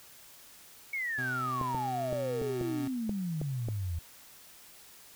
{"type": "exponential sweep", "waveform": "sine", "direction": "down", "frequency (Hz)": [2237, 80], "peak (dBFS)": -31, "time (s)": [0.93, 3.99], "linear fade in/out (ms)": 5}
{"type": "tone with pitch glide", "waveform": "25% pulse", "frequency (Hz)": [127.5, 126.33], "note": ["C3", "B2"], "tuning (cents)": [-44, 40], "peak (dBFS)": -33, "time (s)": [1.18, 2.88], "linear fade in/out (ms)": 5, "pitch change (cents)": -16, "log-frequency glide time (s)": [1.97, 2.68]}
{"type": "clicks", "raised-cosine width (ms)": 2, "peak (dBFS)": -23, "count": 8, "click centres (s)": [1.613, 1.747, 2.128, 2.417, 2.612, 3.094, 3.415, 3.686]}
{"effects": ["white hiss -54 dBFS RMS until 5.15 s"]}